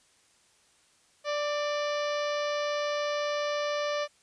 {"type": "harmonic tone with a mistuned harmonic", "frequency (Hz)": 587.3, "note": "D5", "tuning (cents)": 0, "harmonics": [1, 2, 3, 4, 5, 6, 7, 8, 9, 10], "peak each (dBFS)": [-29, -35, -39, -41, -43, -45, -46, -47, -48, -49], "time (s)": [1.24, 4.08], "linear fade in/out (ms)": 50, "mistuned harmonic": 3, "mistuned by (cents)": 24, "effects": ["white hiss -64 dBFS RMS until 4.22 s", "resampled to 22050 Hz"]}